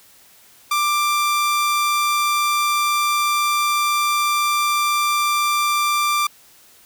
sawtooth tone, 1182 Hz, D6, 11 cents sharp, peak -13 dBFS, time 0.71-6.27 s, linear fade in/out 5 ms, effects white hiss -50 dBFS RMS until 6.85 s

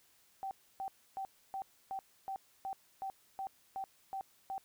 sine tone bursts, 775 Hz, G5, 20 cents flat, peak -37 dBFS, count 12, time 0.43-4.58 s, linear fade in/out 0 ms, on 80 ms, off 290 ms, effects white hiss -68 dBFS RMS until 4.64 s

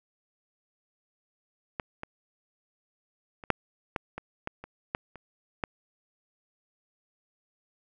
clicks, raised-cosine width 0.5 ms, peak -16 / -21 / -28 / -6 / -14 / -21 / -17 / -26 / -13 / -29 / -13 dBFS, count 11, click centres 1.798 / 2.034 / 3.438 / 3.503 / 3.962 / 4.18 / 4.474 / 4.64 / 4.949 / 5.157 / 5.638 s, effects none

